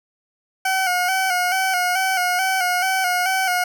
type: tone with vibrato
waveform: 20% pulse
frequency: 740 Hz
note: F#5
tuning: in tune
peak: -13 dBFS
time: 0.65-3.64 s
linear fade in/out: 5 ms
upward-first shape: square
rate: 2.3 Hz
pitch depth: 48 cents each way
effects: none